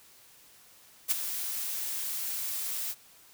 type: noise with ADSR envelope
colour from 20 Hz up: blue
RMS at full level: -24 dBFS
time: 1.08-2.95 s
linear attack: 34 ms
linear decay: 15 ms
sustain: -10 dB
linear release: 47 ms
effects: white hiss -57 dBFS RMS until 3.33 s